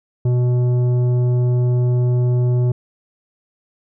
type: tone with tanh clipping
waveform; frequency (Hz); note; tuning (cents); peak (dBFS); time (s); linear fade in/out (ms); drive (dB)
sine; 123.47; B2; 0; -15; 0.25-2.72; 5; 10
effects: none